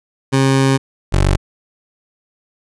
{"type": "tone pair in turn", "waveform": "20% pulse", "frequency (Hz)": [134.7, 47.8], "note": ["C#3", "G1"], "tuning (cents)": [-49, -43], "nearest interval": "octave + tritone", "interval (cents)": 1794, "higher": "first", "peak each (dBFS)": -6, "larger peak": "neither", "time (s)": [[0.32, 0.78], [1.12, 1.37]], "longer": "first", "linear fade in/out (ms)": 20, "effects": ["resampled to 24000 Hz"]}